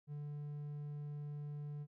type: tone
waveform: triangle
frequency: 146.83 Hz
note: D3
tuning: in tune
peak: -40 dBFS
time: 0.07-1.87 s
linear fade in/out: 50 ms
effects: none